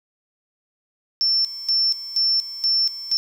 sine tone with tremolo, 5380 Hz, E8, 34 cents sharp, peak -16 dBFS, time 1.21-3.17 s, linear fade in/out 0 ms, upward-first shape square, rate 2.1 Hz, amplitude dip 80%, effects 8-bit

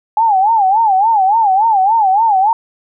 sine tone with vibrato, 830 Hz, G#5, 1 cent flat, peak -8 dBFS, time 0.17-2.53 s, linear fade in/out 2 ms, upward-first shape sine, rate 3.5 Hz, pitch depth 180 cents each way, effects none

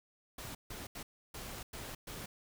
pink noise bursts at uneven times, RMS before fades -45 dBFS, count 6, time 0.38-0.55 / 0.7-0.87 / 0.95-1.03 / 1.34-1.63 / 1.73-1.95 / 2.07-2.26 s, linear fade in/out 5 ms, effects none

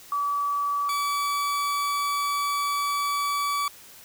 sine / 40% pulse tone pair in turn, 1147 / 1147 Hz, D6 / D6, -41 / -41 cents, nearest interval unison, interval 0 cents, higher neither, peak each -23 dBFS, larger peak neither, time 0.12-0.89 / 0.89-3.68 s, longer second, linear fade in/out 2 ms, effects white hiss -48 dBFS RMS until 4.04 s

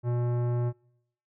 sine tone with tanh clipping, 120.9 Hz, B2, 36 cents flat, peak -27 dBFS, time 0.03-0.73 s, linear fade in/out 50 ms, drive 16 dB, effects noise-tail reverb RT60 0.8 s tail -26 dB re dry

